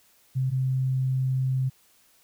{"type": "tone pair in turn", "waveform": "sine", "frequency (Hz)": [130.81, 130.81], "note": ["C3", "C3"], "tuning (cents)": [0, 0], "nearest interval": "unison", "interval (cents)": 0, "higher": "neither", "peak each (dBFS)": -22, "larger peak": "neither", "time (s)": [[0.35, 0.51], [0.51, 1.7]], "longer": "second", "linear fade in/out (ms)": 20, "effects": ["white hiss -61 dBFS RMS until 2.23 s"]}